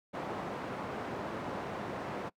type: band-pass noise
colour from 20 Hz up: white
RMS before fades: -39 dBFS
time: 0.13-2.3 s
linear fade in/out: 20 ms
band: 110 to 880 Hz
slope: 12 dB/octave
effects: noise-tail reverb RT60 0.1 s tail -23 dB re dry